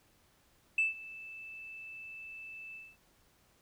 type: tone with ADSR envelope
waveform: sine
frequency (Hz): 2637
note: E7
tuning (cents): 0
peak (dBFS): -23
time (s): 0.78-2.97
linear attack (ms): 4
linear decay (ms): 150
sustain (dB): -21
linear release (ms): 220
effects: tanh soft clip ceiling -22 dBFS + pink hiss -68 dBFS RMS until 3.61 s